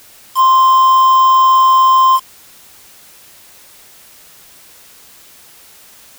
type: tone with quantisation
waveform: triangle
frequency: 1046.5 Hz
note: C6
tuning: in tune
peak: -4 dBFS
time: 0.35-2.2 s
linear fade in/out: 50 ms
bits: 4
effects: white hiss -42 dBFS RMS until 6.18 s